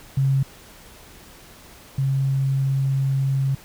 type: tone pair in turn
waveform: sine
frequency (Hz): 135.5 / 135.5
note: C#3 / C#3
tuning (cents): -39 / -39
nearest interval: unison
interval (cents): 0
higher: neither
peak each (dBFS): -16 / -18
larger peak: first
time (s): 0.17-0.43 / 1.98-3.55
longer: second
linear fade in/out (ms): 5
effects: pink hiss -46 dBFS RMS until 3.64 s